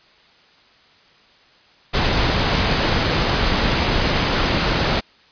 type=noise; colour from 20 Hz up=pink; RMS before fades=-18 dBFS; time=1.93-5.01 s; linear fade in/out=20 ms; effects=white hiss -52 dBFS RMS until 5.31 s + resampled to 11025 Hz